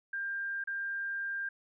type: tone with dropouts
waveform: sine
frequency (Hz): 1595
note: G6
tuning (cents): +30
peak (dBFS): -33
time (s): 0.13-1.49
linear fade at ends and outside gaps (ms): 5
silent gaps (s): 0.64-0.673
effects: none